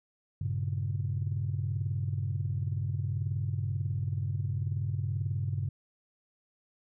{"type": "chord", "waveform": "sine", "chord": "G diminished", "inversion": "none", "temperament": "equal", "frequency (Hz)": [98, 116.54, 138.59], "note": ["G2", "Bb2", "Db3"], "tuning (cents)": [0, 0, 0], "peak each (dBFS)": [-31, -36, -33], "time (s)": [0.41, 5.69], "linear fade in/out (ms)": 5, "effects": ["tanh soft clip ceiling -21 dBFS"]}